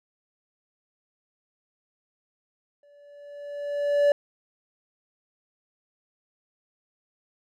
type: tone with exponential growth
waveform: triangle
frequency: 577 Hz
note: D5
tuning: 31 cents flat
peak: -13 dBFS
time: 2.83-4.12 s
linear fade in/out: 2 ms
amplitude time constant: 280 ms
effects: none